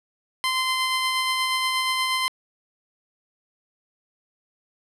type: tone with tremolo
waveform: 15% pulse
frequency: 1036 Hz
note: C6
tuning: 17 cents flat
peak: -14 dBFS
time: 0.44-2.28 s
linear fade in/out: 0 ms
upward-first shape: sine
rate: 8.4 Hz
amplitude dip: 25%
effects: low-pass 11000 Hz 12 dB/octave